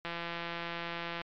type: click train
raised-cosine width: 0.3 ms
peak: -21 dBFS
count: 199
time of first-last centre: 0.05-1.215 s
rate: 170 Hz
effects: low-pass 4000 Hz 12 dB/octave + MP3 64 kbps